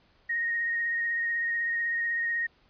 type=tone with vibrato; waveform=sine; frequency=1865 Hz; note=A#6; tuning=in tune; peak=-26 dBFS; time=0.29-2.47 s; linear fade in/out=10 ms; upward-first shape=triangle; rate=16 Hz; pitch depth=19 cents each way; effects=pink hiss -64 dBFS RMS until 2.69 s + resampled to 11025 Hz